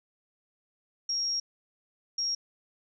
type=tone bursts at uneven times; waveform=sine; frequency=5588 Hz; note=F8; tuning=in tune; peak=-27 dBFS; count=2; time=1.09-1.4 / 2.18-2.35 s; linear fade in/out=5 ms; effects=none